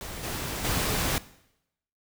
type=noise with level steps; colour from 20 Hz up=pink; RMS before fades=-38 / -33 / -27 dBFS; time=0.01-1.18 s; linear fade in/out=0 ms; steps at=0.23 / 0.64 s; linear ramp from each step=10 ms; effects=noise-tail reverb RT60 0.8 s tail -18 dB re dry